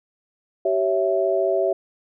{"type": "chord", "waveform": "sine", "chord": "C# diminished", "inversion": "second", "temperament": "equal with one note detuned", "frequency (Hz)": [384.8, 554.4, 659.3], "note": ["G4", "C#5", "E5"], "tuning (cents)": [-32, 0, 0], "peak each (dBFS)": [-22, -24, -21], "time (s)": [0.65, 1.73], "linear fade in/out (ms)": 5, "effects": []}